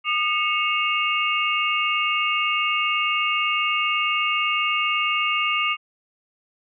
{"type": "tone cluster", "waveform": "sine", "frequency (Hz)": [1217, 2198, 2586, 2798], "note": ["D#6", "C#7", "E7", "F7"], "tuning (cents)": [-39, -15, -34, 3], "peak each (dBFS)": [-24, -25, -30, -24], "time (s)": [0.04, 5.77], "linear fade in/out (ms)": 50, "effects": []}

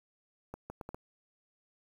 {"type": "accelerating click train", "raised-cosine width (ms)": 1, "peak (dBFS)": -27, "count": 5, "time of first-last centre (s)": [0.54, 0.945], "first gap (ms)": 160, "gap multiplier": 0.7, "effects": ["9-bit"]}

